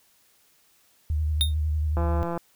sine tone with vibrato, 76.6 Hz, D#2, 27 cents flat, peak -22 dBFS, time 1.1-2.23 s, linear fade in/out 0 ms, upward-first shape square, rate 11 Hz, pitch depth 37 cents each way
square tone with exponential decay, 3673 Hz, A#7, 26 cents flat, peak -17 dBFS, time 1.41-1.54 s, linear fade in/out 0 ms, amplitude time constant 27 ms
click train, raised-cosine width 1 ms, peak -17 dBFS, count 70, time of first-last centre 1.97-2.376 s, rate 170 Hz
effects white hiss -62 dBFS RMS until 2.55 s

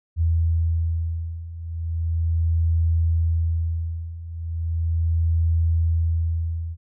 sine beating tone pair, 82.3 / 82.67 Hz, E2 / E2, -2 / +6 cents, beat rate 0.37 Hz, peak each -24 / -21 dBFS, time 0.16-6.77 s, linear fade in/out 50 ms, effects none

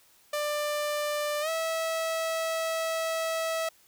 sawtooth tone with pitch glide, 593 to 650.4 Hz, D5 to E5, +17 to -23 cents, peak -24 dBFS, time 0.33-3.69 s, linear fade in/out 5 ms, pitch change +160 cents, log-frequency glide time 1.41-1.49 s, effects white hiss -61 dBFS RMS until 3.87 s

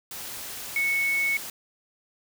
sine tone in noise, 2210 Hz, C#7, 6 cents flat, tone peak -22 dBFS, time 0.76-1.37 s, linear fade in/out 2 ms, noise white, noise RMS -37 dBFS, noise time 0.11-1.5 s, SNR +12 dB, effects none

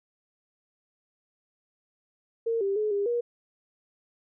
sine tone with pitch steps, 458.3 / 394.3 / 425.9 / 403.4 / 477 Hz, A#4 / G4 / G#4 / G4 / A#4, -29 / +10 / +44 / +50 / +40 cents, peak -24 dBFS, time 2.46-3.21 s, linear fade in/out 10 ms, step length 150 ms, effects none

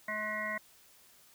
harmonic tone, 213.1 Hz, G#3, 45 cents sharp, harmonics 1 / 3 / 5 / 7 / 9 / 10, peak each -46 / -41 / -41 / -45 / -36 / -43 dBFS, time 0.08-0.58 s, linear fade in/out 5 ms, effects white hiss -61 dBFS RMS until 1.34 s

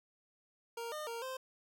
25% pulse tone with pitch steps, 465.7 / 608 / 464 / 521 Hz, A#4 / D#5 / A#4 / C5, -2 / -40 / -8 / -7 cents, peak -36 dBFS, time 0.77-1.37 s, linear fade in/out 5 ms, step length 150 ms, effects none

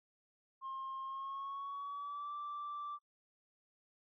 sine tone with pitch glide, 1067 to 1170.3 Hz, C6 to D6, +34 to -6 cents, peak -39 dBFS, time 0.61-2.99 s, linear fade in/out 50 ms, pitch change +160 cents, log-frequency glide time 1.03-2.34 s, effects noise-tail reverb RT60 0.1 s tail -25 dB re dry + tanh soft clip ceiling -38 dBFS

